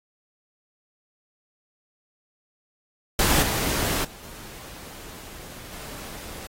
pink noise with level steps, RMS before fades -20 / -26 / -45 / -42 / -39 dBFS, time 3.19-6.47 s, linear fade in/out 2 ms, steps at 3.42 / 4.04 / 4.23 / 5.72 s, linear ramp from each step 10 ms, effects AAC 48 kbps

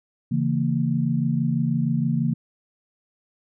sine chord, A# diminished, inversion first, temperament equal with one note detuned, 138.59 / 164.81 / 229.7 Hz, C#3 / E3 / A#3, 0 / 0 / -25 cents, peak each -24 dBFS, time 0.31-2.34 s, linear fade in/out 10 ms, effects none

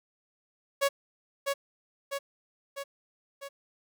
sawtooth tone with echo, 557 Hz, C#5, 8 cents sharp, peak -19 dBFS, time 0.81-0.89 s, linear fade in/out 20 ms, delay 650 ms, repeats 4, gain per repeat -4 dB, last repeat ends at 3.49 s, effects none

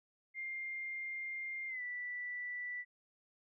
sine tone with pitch glide, 2110 to 1968.7 Hz, C7 to B6, +14 to -6 cents, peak -39 dBFS, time 0.34-2.85 s, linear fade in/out 50 ms, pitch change -120 cents, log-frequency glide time 1.68-1.82 s, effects none

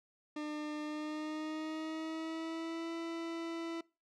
40% pulse tone with pitch glide, 301.1 to 332.2 Hz, D4 to E4, +43 to +13 cents, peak -37 dBFS, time 0.36-3.81 s, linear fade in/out 5 ms, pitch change +170 cents, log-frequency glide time 0.82-2.92 s, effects noise-tail reverb RT60 0.3 s tail -23 dB re dry + low-pass 5000 Hz 12 dB/octave

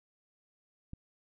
click, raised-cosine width 5 ms, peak -30 dBFS, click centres 0.934 s, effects none

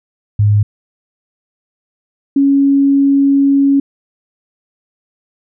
sine tone pair in turn, 104 / 277.6 Hz, G#2 / C#4, +3 / +3 cents, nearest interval octave + perfect fourth, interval 1700 cents, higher second, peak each -7 / -7 dBFS, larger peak neither, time 0.39-0.63 / 2.36-3.8 s, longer second, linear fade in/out 5 ms, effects none

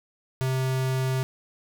square tone, 130.81 Hz, C3, in tune, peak -24 dBFS, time 0.41-1.23 s, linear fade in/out 0 ms, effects none

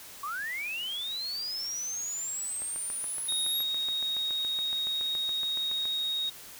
sine linear sweep, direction up, 1090 to 11550 Hz, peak -32 dBFS, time 0.23-3.63 s, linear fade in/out 5 ms
click train, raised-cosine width 0.5 ms, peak -29 dBFS, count 24, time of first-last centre 2.62-5.855 s, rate 7.11 Hz
sine tone, 3753 Hz, A#7, 11 cents sharp, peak -28 dBFS, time 3.28-6.3 s, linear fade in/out 10 ms
effects white hiss -47 dBFS RMS until 6.59 s

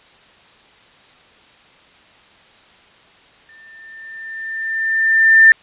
sine tone with exponential growth, 1791 Hz, A6, 30 cents sharp, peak -3 dBFS, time 3.49-5.52 s, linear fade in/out 1 ms, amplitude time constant 440 ms, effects white hiss -48 dBFS RMS until 5.62 s + resampled to 8000 Hz

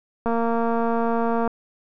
click train, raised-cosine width 1 ms, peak -11 dBFS, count 282, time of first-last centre 0.26-1.476 s, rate 231 Hz, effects none

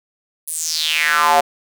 square tone with high-pass filter sweep, 79.6 Hz, D#2, 40 cents sharp, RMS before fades -17 dBFS, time 0.47-1.41 s, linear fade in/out 10 ms, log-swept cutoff 11000 to 650 Hz, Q 4.8, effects none

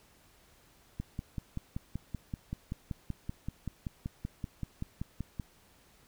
click train, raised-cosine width 5 ms, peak -23 dBFS, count 24, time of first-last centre 1-5.398 s, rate 5.23 Hz, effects pink hiss -63 dBFS RMS until 6.07 s

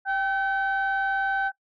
sine tone pair together, 784 / 1532.2 Hz, G5 / G6, 0 / -40 cents, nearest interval octave, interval 1160 cents, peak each -24 dBFS, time 0.05-1.52 s, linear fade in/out 50 ms, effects noise-tail reverb RT60 0.1 s tail -19 dB re dry + tanh soft clip ceiling -18 dBFS

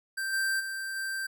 square tone with level steps, 1568 Hz, G6, in tune, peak -31 / -27 / -34 / -32 dBFS, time 0.17-1.27 s, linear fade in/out 10 ms, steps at 0.32 / 0.59 / 0.95 s, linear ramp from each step 20 ms, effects none

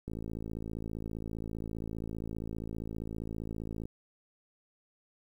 click train, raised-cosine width 3 ms, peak -26 dBFS, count 209, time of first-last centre 0.08-3.855 s, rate 55.1 Hz, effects 10-bit

